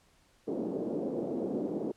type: band-pass noise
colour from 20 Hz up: pink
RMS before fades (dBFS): -34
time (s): 0.47-1.92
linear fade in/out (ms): 10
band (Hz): 220 to 510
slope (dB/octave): 24
effects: pink hiss -66 dBFS RMS until 1.96 s + low-pass 10000 Hz 12 dB/octave